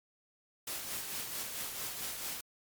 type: noise with tremolo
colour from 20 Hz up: white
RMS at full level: -38 dBFS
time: 0.67-2.41 s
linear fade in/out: 5 ms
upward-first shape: sine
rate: 4.5 Hz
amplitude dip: 40%
effects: MP3 96 kbps